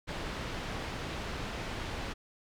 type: low-pass noise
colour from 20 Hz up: pink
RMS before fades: -38 dBFS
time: 0.07-2.14 s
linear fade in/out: 20 ms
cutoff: 4000 Hz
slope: 12 dB/octave
effects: none